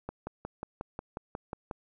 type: click train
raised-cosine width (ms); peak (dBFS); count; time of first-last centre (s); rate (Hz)
1; -22; 10; 0.09-1.712; 5.55
effects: none